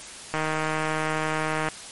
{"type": "click train", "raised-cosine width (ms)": 0.5, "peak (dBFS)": -11, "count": 211, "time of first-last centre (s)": [0.34, 1.686], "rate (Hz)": 156, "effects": ["white hiss -40 dBFS RMS until 1.91 s", "MP3 48 kbps"]}